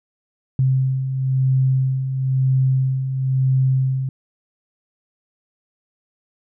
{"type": "beating tone pair", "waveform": "sine", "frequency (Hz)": [130.81, 131.81], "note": ["C3", "C3"], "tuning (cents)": [0, 13], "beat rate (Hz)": 1, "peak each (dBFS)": [-24, -16], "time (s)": [0.59, 4.09], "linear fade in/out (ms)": 2, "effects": []}